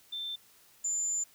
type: tone pair in turn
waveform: sine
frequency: 3558 / 7116 Hz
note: A7 / A8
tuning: +19 / +19 cents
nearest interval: octave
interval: 1200 cents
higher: second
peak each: -34 / -27 dBFS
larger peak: second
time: 0.12-0.36 / 0.84-1.24 s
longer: second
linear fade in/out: 10 ms
effects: tanh soft clip ceiling -27 dBFS + white hiss -61 dBFS RMS until 1.34 s